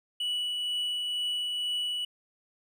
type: tone with tremolo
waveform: triangle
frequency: 2948 Hz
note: F#7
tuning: 7 cents flat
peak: -26 dBFS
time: 0.2-2.05 s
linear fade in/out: 5 ms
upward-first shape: triangle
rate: 2.1 Hz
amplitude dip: 25%
effects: none